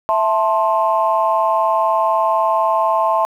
sine chord, A minor, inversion second, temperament just, 660 / 880 / 1056 Hz, E5 / A5 / C6, +2 / 0 / +16 cents, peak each -17 dBFS, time 0.09-3.25 s, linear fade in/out 0 ms, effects tanh soft clip ceiling -4 dBFS + 8-bit

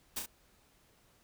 white noise with echo, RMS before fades -36 dBFS, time 0.16-0.2 s, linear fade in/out 10 ms, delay 31 ms, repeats 2, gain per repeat -4 dB, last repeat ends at 0.262 s, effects pink hiss -67 dBFS RMS until 1.23 s

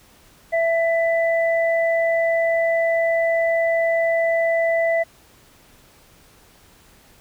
sine tone pair together, 664.4 / 1991 Hz, E5 / B6, +13 / +14 cents, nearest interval octave + perfect fifth, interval 1901 cents, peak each -17 / -24 dBFS, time 0.52-5.04 s, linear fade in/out 20 ms, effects pink hiss -52 dBFS RMS until 7.2 s

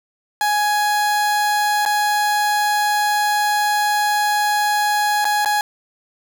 30% pulse tone with dropouts, 834 Hz, G#5, 7 cents sharp, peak -13 dBFS, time 0.41-5.61 s, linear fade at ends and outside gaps 1 ms, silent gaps 1.852-1.86 / 5.245-5.252 / 5.448-5.458 s, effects none

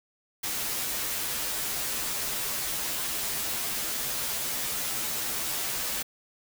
white noise with comb filter, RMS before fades -31 dBFS, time 0.43-6.03 s, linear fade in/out 10 ms, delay 11 ms, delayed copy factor -0.95, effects none

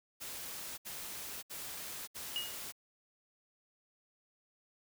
white noise bursts, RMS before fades -44 dBFS, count 4, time 0.2-2.724 s, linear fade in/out 20 ms, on 580 ms, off 68 ms
sine tone with exponential decay, 2876 Hz, F#7, 50 cents flat, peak -31 dBFS, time 2.36-2.65 s, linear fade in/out 0 ms, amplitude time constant 63 ms
effects none

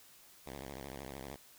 5% pulse tone with vibrato, 67.7 Hz, C#2, 40 cents flat, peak -33 dBFS, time 0.46-1.36 s, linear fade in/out 5 ms, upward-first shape sine, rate 13 Hz, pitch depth 170 cents each way, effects white hiss -60 dBFS RMS until 1.58 s

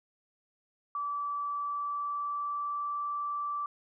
sine tone with pitch glide, 1156 to 1165.4 Hz, D6 to D6, -28 to -14 cents, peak -31 dBFS, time 0.95-3.66 s, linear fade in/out 2 ms, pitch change +14 cents, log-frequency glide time 1.44-3.06 s, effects none

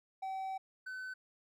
triangle tone pair in turn, 766 / 1515.3 Hz, G5 / F#6, -40 / +41 cents, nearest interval octave, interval 1181 cents, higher second, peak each -35 / -39 dBFS, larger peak first, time 0.22-0.58 / 0.86-1.14 s, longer first, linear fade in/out 10 ms, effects none

